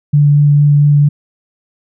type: tone with vibrato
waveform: sine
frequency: 145.7 Hz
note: D3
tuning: 13 cents flat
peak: -5 dBFS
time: 0.13-1.09 s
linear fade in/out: 10 ms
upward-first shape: sine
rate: 4.4 Hz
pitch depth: 9 cents each way
effects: none